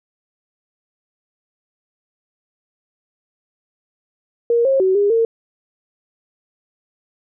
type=tone with pitch steps; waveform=sine; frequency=469.8 / 538 / 377 / 406.4 / 456.1 Hz; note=A#4 / C5 / F#4 / G#4 / A#4; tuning=+13 / +48 / +32 / -38 / -38 cents; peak=-12 dBFS; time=4.5-5.25 s; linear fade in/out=2 ms; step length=150 ms; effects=none